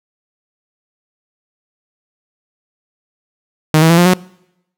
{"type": "tone with pitch steps", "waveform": "sawtooth", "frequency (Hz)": [155.56, 161.98, 168.66, 175.62, 182.87], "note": ["D#3", "E3", "E3", "F3", "F#3"], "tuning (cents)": [0, -30, 40, 10, -20], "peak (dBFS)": -3, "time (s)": [3.74, 4.135], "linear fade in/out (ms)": 0, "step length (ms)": 79, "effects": ["noise-tail reverb RT60 0.8 s tail -24 dB re dry"]}